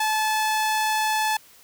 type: tone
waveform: sawtooth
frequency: 866 Hz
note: A5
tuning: 28 cents flat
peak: -17 dBFS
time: 0-1.37 s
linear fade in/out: 5 ms
effects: white hiss -52 dBFS RMS until 1.63 s